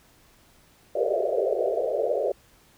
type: band-pass noise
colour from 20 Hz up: pink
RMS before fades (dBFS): -25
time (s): 0.95-2.32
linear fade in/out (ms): 5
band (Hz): 380 to 680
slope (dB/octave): 96
effects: pink hiss -58 dBFS RMS until 2.77 s